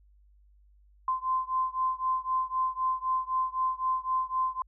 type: beating tone pair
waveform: sine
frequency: 1035 / 1038.9 Hz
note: C6 / C6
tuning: -19 / -13 cents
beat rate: 3.9 Hz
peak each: -29 / -30 dBFS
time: 1.08-4.62 s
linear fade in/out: 2 ms
effects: added 50 Hz sine -57 dBFS peak until 4.67 s